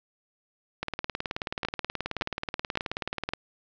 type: two click trains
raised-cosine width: 0.3 ms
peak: -12 / -14 dBFS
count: 4 / 47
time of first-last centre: 1.65-3.335 / 0.83-3.29 s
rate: 1.78 / 18.7 Hz
effects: resampled to 16000 Hz + 8-bit